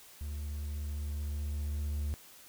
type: tone with level ramp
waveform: triangle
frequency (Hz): 73.7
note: D2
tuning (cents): +7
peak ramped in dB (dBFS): -34 to -29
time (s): 0.21-2.14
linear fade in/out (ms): 0
effects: white hiss -55 dBFS RMS until 2.48 s